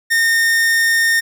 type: tone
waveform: 45% pulse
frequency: 1829 Hz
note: A#6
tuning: 33 cents flat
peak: -12 dBFS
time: 0.1-1.21 s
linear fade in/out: 20 ms
effects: none